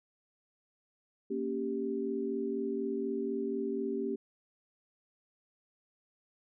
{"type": "chord", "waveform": "sine", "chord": "G diminished", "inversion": "first", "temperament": "equal", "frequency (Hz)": [233.1, 277.2, 392], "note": ["Bb3", "Db4", "G4"], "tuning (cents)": [0, 0, 0], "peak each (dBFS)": [-37, -37, -34], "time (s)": [1.3, 4.16], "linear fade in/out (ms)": 10, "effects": []}